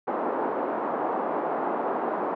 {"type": "band-pass noise", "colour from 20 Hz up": "white", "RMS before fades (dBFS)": -28, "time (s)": [0.07, 2.35], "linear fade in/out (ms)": 10, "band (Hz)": [250, 1000], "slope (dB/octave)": 24, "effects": []}